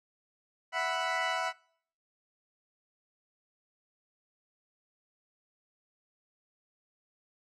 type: chord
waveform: 20% pulse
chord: E suspended second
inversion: none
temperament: equal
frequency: 659.3 / 740 / 987.8 Hz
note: E5 / F#5 / B5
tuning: 0 / 0 / 0 cents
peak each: -29 dBFS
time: 0.72-1.53 s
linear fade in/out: 50 ms
effects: noise-tail reverb RT60 0.6 s tail -24 dB re dry + low-pass 5000 Hz 12 dB/octave